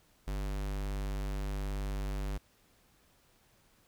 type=tone; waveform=square; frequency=49.42 Hz; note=G1; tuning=15 cents sharp; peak=-34 dBFS; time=0.27-2.38 s; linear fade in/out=10 ms; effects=pink hiss -67 dBFS RMS until 3.87 s